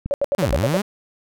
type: click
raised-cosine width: 5 ms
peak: -14 dBFS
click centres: 0.06 s
type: tone bursts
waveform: sine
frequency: 565 Hz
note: C#5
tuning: 33 cents sharp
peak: -16 dBFS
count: 7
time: 0.11-0.769 s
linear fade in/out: 0 ms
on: 29 ms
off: 76 ms
type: linear two-way sweep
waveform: sawtooth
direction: down then up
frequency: 215.4 to 44.25 to 215.4 Hz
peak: -15 dBFS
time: 0.38-0.82 s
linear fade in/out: 10 ms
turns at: 0.52 s
effects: none